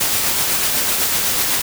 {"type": "noise with tremolo", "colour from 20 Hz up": "white", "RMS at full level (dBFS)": -17, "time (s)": [0, 1.62], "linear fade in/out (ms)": 10, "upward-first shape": "sine", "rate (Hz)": 8, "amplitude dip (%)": 25, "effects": []}